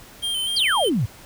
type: tone with vibrato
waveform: square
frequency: 3136 Hz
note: G7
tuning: in tune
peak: -23 dBFS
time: 0.22-0.9 s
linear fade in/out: 20 ms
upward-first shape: square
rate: 4 Hz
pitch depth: 33 cents each way
type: exponential sweep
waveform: sine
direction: down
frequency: 5040 to 96.1 Hz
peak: -18 dBFS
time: 0.56-1.06 s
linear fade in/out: 10 ms
effects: pink hiss -45 dBFS RMS until 1.25 s